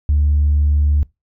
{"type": "tone", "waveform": "sine", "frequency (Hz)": 73.42, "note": "D2", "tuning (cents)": 0, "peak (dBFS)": -10, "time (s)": [0.09, 1.03], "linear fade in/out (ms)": 0, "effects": ["noise-tail reverb RT60 0.2 s tail -23 dB re dry", "tanh soft clip ceiling -8 dBFS"]}